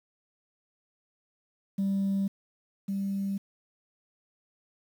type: tone pair in turn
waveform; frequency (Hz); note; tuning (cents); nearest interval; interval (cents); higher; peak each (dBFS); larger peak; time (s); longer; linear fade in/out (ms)
sine; 196 / 196.85; G3 / G3; 0 / +8; unison; 8; second; -23 / -27; first; 1.78-2.28 / 2.88-3.38; neither; 10
effects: tanh soft clip ceiling -23 dBFS + 9-bit